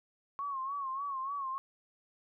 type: tone with vibrato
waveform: sine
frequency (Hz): 1095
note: C#6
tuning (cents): -22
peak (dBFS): -34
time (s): 0.39-1.58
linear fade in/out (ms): 0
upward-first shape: sine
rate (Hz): 3.4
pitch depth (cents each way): 79
effects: none